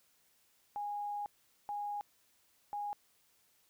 sine tone bursts at uneven times, 823 Hz, G#5, 16 cents flat, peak -36 dBFS, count 3, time 0.76-1.26 / 1.69-2.01 / 2.73-2.93 s, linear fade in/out 0 ms, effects white hiss -71 dBFS RMS until 3.69 s

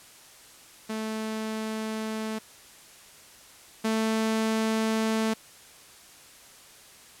sawtooth tone pair in turn, 218.9 / 221.1 Hz, A3 / A3, -9 / +9 cents, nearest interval unison, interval 18 cents, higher second, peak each -26 / -20 dBFS, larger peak second, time 0.89-2.39 / 3.84-5.34 s, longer neither, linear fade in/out 10 ms, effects white hiss -51 dBFS RMS until 7.2 s + low-pass 11000 Hz 12 dB/octave

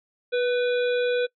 harmonic tone with a mistuned harmonic, 490 Hz, B4, 14 cents flat, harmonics 1 / 3 / 5 / 7 / 8, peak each -21 / -31 / -35 / -38 / -39 dBFS, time 0.32-1.27 s, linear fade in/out 20 ms, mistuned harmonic 3, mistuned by +36 cents, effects noise-tail reverb RT60 0.1 s tail -23 dB re dry

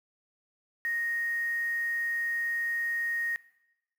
sine tone with quantisation, 1864.7 Hz, A#6, in tune, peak -28 dBFS, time 0.85-3.36 s, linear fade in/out 0 ms, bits 8, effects noise-tail reverb RT60 0.9 s tail -19 dB re dry

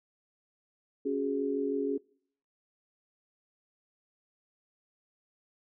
sine chord, C# suspended fourth, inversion none, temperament just, 277.2 / 369.6 / 415.8 Hz, C#4 / F#4 / G#4, 0 / -2 / +2 cents, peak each -32 / -36 / -31 dBFS, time 1.05-1.98 s, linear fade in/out 10 ms, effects noise-tail reverb RT60 0.6 s tail -25 dB re dry

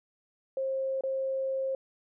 sine tone with dropouts, 533 Hz, C5, 32 cents sharp, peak -28 dBFS, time 0.57-1.75 s, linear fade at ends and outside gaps 2 ms, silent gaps 1.009-1.036 s, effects none

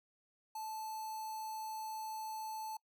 square tone with notch filter, 873 Hz, A5, 14 cents flat, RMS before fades -43 dBFS, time 0.55-2.77 s, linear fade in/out 5 ms, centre 2800 Hz, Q 1.5, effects noise-tail reverb RT60 0.1 s tail -25 dB re dry

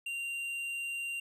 triangle tone with tanh clipping, 2772 Hz, F7, 14 cents flat, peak -36 dBFS, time 0.06-1.2 s, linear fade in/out 5 ms, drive 12 dB, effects none

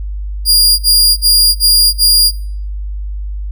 sawtooth tone bursts, 4828 Hz, D8, 47 cents sharp, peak -3 dBFS, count 5, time 0.45-2.318 s, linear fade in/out 50 ms, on 340 ms, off 42 ms, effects noise-tail reverb RT60 0.5 s tail -22 dB re dry + added 50 Hz sine -18 dBFS peak until 3.51 s

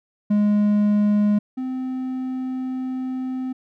triangle tone pair in turn, 207.7 / 258 Hz, G#3 / C4, 0 / -24 cents, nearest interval major third, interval 376 cents, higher second, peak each -13 / -22 dBFS, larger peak first, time 0.3-1.39 / 1.57-3.53 s, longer second, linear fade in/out 10 ms, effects none

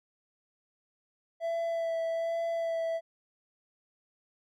triangle tone with vibrato, 664 Hz, E5, 12 cents sharp, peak -27 dBFS, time 1.4-3.01 s, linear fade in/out 50 ms, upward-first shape sine, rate 1.2 Hz, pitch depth 15 cents each way, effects none

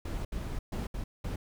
brown noise bursts at uneven times, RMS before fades -35 dBFS, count 5, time 0.05-0.25 / 0.32-0.59 / 0.72-0.87 / 0.94-1.04 / 1.24-1.36 s, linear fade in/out 5 ms, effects none

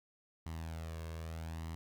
sawtooth tone with flanger, 81.4 Hz, E2, 21 cents flat, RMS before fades -43 dBFS, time 0.46-1.75 s, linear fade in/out 0 ms, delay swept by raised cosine 0.99 to 1.86 ms, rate 0.81 Hz, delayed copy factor +0.55, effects none

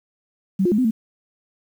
sine tone with pitch steps, 192.1 / 354.2 / 210.1 / 255.7 / 222.6 Hz, G3 / F4 / G#3 / C4 / A3, -35 / +24 / +20 / -40 / +20 cents, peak -15 dBFS, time 0.59-0.91 s, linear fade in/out 10 ms, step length 64 ms, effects 8-bit

